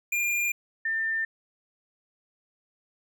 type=tone pair in turn; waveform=square / sine; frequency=2404 / 1795.7 Hz; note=D7 / A6; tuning=+40 / +35 cents; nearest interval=perfect fourth; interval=505 cents; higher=first; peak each=-25 dBFS; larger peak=neither; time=0.12-0.52 / 0.85-1.25 s; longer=neither; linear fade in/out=5 ms; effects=none